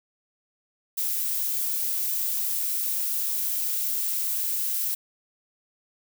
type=noise; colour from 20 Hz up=violet; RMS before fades=-27 dBFS; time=0.97-4.95 s; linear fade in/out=10 ms; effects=none

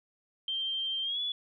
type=tone with pitch glide; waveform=sine; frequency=3154 to 3420 Hz; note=G7 to A7; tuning=+10 to -50 cents; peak=-30 dBFS; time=0.48-1.32 s; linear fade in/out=2 ms; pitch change=+140 cents; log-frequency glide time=1.03-1.2 s; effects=none

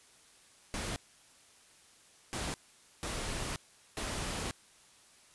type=noise bursts at uneven times; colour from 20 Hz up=pink; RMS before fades=-37 dBFS; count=4; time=0.74-0.96 / 2.33-2.54 / 3.03-3.56 / 3.97-4.51 s; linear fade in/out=0 ms; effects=white hiss -61 dBFS RMS until 5.34 s + resampled to 24000 Hz

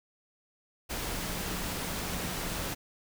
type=tone in noise; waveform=sine; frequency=178.9 Hz; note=F3; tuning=42 cents sharp; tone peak=-43 dBFS; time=1.15-2.63 s; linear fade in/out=20 ms; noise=pink; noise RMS=-35 dBFS; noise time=0.89-2.75 s; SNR=-11 dB; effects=none

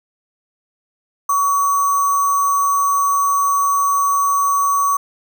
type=tone with sample-and-hold; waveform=sine; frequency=1128 Hz; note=C#6; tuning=30 cents sharp; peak=-13 dBFS; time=1.29-4.97 s; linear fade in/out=5 ms; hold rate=7350 Hz; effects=none

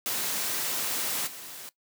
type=noise with level steps; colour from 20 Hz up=white; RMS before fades=-30 / -42 dBFS; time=0.06-1.69 s; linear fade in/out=0 ms; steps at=1.26 s; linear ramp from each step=20 ms; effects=noise-tail reverb RT60 0.1 s tail -18 dB re dry + high-pass 150 Hz 12 dB/octave

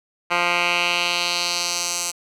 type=tone with band-pass filter sweep; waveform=10% pulse; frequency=174.61 Hz; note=F3; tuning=in tune; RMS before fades=-22 dBFS; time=0.3-2.12 s; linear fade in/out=20 ms; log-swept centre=1800 to 7400 Hz; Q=1.8; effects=none

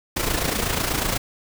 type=noise with amplitude modulation; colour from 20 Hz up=pink; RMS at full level=-21 dBFS; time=0.16-1.18 s; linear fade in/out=10 ms; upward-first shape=sine; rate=28.1 Hz; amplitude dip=60%; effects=none

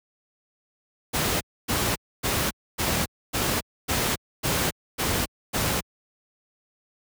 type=noise bursts; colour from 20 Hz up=pink; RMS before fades=-24 dBFS; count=9; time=1.13-5.81 s; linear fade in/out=20 ms; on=280 ms; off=270 ms; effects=high-pass 60 Hz 12 dB/octave

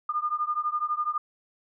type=beating tone pair; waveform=sine; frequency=1208 / 1220 Hz; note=D6 / D#6; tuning=+48 / -34 cents; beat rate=12 Hz; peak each=-28 / -29 dBFS; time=0.09-1.18 s; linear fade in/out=5 ms; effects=none

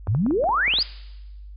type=clicks; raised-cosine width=1 ms; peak=-20 dBFS; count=9; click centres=0.072 / 0.149 / 0.264 / 0.309 / 0.44 / 0.491 / 0.68 / 0.738 / 0.787 s
type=exponential sweep; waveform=sine; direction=up; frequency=88.9 to 5120 Hz; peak=-18 dBFS; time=0.08-0.83 s; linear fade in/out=5 ms
effects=noise-tail reverb RT60 1.0 s tail -20 dB re dry + added 50 Hz sine -37 dBFS peak until 1.56 s

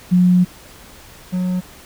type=tone pair in turn; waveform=sine / triangle; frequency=180.1 / 182.19 Hz; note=F#3 / F#3; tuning=-46 / -26 cents; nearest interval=unison; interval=20 cents; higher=second; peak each=-9 / -15 dBFS; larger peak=first; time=0.11-0.45 / 1.32-1.61 s; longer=first; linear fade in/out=20 ms; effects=pink hiss -42 dBFS RMS until 1.85 s

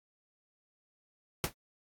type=noise with exponential decay; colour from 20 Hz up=pink; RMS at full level=-27 dBFS; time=1.44-1.53 s; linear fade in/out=0 ms; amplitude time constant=19 ms; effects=AAC 64 kbps

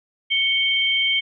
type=tone pair together; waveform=sine; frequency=2221 / 3141 Hz; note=C#7 / G7; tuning=+3 / +3 cents; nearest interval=tritone; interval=600 cents; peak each=-21 / -19 dBFS; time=0.3-1.21 s; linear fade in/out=20 ms; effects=none

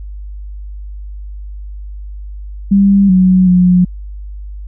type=tone with pitch steps; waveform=sine; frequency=198.1 / 185.2 / 180.2 Hz; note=G3 / F#3 / F#3; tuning=+18 / +2 / -45 cents; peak=-5 dBFS; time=2.71-3.85 s; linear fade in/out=10 ms; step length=380 ms; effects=added 50 Hz sine -24 dBFS peak until 4.67 s

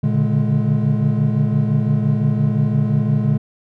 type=tone cluster; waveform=triangle; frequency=116.3 / 142.4 / 148.2 / 210.4 Hz; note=A#2 / C#3 / D3 / G#3; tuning=-4 / +47 / +16 / +23 cents; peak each=-18 dBFS; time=0.03-3.38 s; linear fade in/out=10 ms; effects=none

